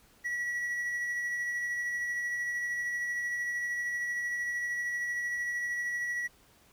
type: tone with tremolo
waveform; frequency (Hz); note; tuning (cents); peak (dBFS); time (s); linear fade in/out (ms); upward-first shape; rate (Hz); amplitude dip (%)
triangle; 1934; B6; -37; -28; 0.24-6.28; 20; sine; 13; 25
effects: pink hiss -62 dBFS RMS until 6.72 s